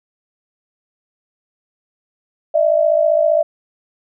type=tone pair together; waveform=sine; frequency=604.1 / 659.3 Hz; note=D5 / E5; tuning=+49 / 0 cents; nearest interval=major second; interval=151 cents; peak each=-14 dBFS; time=2.54-3.43 s; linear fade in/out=10 ms; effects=none